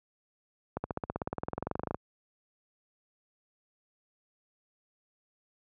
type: accelerating click train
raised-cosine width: 1 ms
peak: -18 dBFS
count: 24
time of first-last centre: 0.77-1.945 s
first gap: 70 ms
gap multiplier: 0.97
effects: high-pass 60 Hz 12 dB/octave